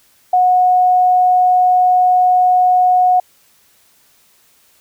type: tone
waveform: sine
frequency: 730 Hz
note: F#5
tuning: 24 cents flat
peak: -8 dBFS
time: 0.33-3.2 s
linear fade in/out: 5 ms
effects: white hiss -53 dBFS RMS until 4.8 s